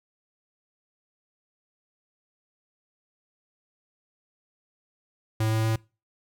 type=tone with pitch steps; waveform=square; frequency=110 / 110.7 / 111.41 Hz; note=A2 / A2 / A2; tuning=0 / +11 / +22 cents; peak=-23 dBFS; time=5.4-5.76 s; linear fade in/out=5 ms; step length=120 ms; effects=noise-tail reverb RT60 0.3 s tail -23 dB re dry